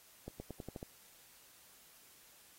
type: accelerating click train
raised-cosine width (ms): 2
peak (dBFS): -30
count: 7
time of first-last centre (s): 0.28-0.829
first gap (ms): 120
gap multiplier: 0.89
effects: white hiss -62 dBFS RMS until 2.58 s + AAC 48 kbps